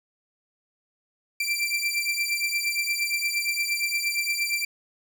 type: beating tone pair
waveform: sawtooth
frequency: 2347 / 2355.6 Hz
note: D7 / D7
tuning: -2 / +5 cents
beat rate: 8.6 Hz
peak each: -24 dBFS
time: 1.4-4.65 s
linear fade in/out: 5 ms
effects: none